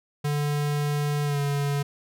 square tone with pitch glide, 146.5 to 142.49 Hz, D3 to C#3, -4 to +48 cents, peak -24 dBFS, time 0.24-1.83 s, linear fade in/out 10 ms, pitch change -48 cents, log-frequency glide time 1.24-1.39 s, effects none

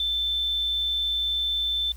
sine tone, 3538 Hz, A7, 9 cents sharp, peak -23 dBFS, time 0-1.92 s, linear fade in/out 2 ms, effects added 60 Hz sine -38 dBFS peak until 1.96 s + white hiss -54 dBFS RMS until 1.96 s

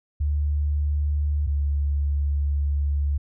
sine tone pair in turn, 73.42 / 71.7 Hz, D2 / D2, 0 / -41 cents, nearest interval unison, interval 41 cents, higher first, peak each -20 dBFS, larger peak neither, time 0.2-1.47 / 1.47-3.18 s, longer second, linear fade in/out 10 ms, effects none

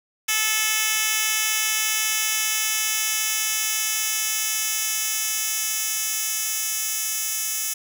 10% pulse tone with high-pass filter sweep, 434.8 Hz, A4, 21 cents flat, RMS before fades -24 dBFS, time 0.28-7.74 s, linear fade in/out 10 ms, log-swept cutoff 3000 to 6500 Hz, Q 0.72, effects none

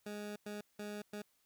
20% pulse tone bursts at uneven times, 207.7 Hz, G#3, in tune, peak -37 dBFS, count 4, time 0.06-0.36 / 0.46-0.61 / 0.79-1.02 / 1.13-1.22 s, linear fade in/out 5 ms, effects white hiss -75 dBFS RMS until 1.45 s

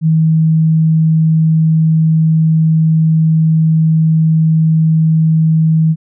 sine tone, 159.7 Hz, D#3, 45 cents sharp, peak -7 dBFS, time 0.01-5.96 s, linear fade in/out 50 ms, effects none

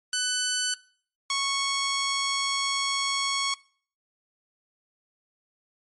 10% pulse tone pair in turn, 1500 / 1105.1 Hz, F#6 / C#6, +23 / -6 cents, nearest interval perfect fourth, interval 529 cents, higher first, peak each -16 dBFS, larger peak neither, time 0.13-0.74 / 1.3-3.54 s, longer second, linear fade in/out 2 ms, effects noise-tail reverb RT60 0.5 s tail -22 dB re dry + MP3 48 kbps

